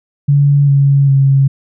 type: tone with pitch steps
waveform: sine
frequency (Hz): 142.5 / 139.57 / 136.7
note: C#3 / C#3 / C#3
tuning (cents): +48 / +12 / -24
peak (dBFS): -6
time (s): 0.28-1.48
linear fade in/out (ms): 10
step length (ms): 400
effects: none